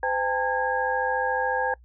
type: tone cluster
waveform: sine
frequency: 510 / 804 / 898 / 1641 Hz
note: C5 / G5 / A5 / G#6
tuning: -44 / +44 / +35 / -21 cents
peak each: -28 dBFS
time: 0.03-1.74 s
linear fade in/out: 2 ms
effects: noise-tail reverb RT60 0.1 s tail -25 dB re dry + added 60 Hz sine -49 dBFS peak until 1.84 s